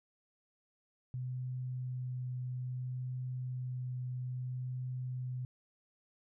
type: tone with vibrato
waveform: sine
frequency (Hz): 126.5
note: B2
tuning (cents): +42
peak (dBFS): -36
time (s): 1.14-5.45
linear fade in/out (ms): 0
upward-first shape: triangle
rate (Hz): 0.6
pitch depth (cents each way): 10
effects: none